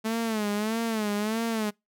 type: tone with vibrato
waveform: sawtooth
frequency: 217.3 Hz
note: A3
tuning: 21 cents flat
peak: -22 dBFS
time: 0.04-1.71 s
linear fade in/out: 20 ms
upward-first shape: sine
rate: 1.6 Hz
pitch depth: 100 cents each way
effects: noise-tail reverb RT60 0.2 s tail -26 dB re dry